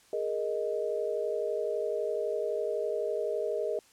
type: chord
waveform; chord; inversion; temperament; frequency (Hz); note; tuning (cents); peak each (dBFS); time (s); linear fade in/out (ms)
sine; Ab suspended second; none; just; 415.3 / 467.2 / 623; Ab4 / Bb4 / Eb5; 0 / +4 / +2; -33; 0.13-3.79; 2
effects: white hiss -61 dBFS RMS until 3.92 s + low-pass 10000 Hz 12 dB/octave